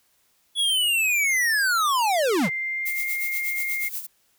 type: linear sweep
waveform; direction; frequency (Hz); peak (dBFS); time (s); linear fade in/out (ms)
square; down; 3409 to 123.47; -20; 0.55-2.5; 50
type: tone with pitch glide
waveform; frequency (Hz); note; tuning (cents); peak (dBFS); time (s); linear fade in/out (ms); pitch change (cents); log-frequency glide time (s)
sine; 2093 to 2125; C7 to C7; 0 to +26; -25; 2.43-3.89; 10; +26; 2.59-3.15
type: noise with tremolo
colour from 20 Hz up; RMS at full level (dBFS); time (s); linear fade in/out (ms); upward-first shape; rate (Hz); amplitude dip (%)
violet; -29; 2.85-4.07; 20; sine; 8.3; 70
effects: white hiss -65 dBFS RMS until 4.38 s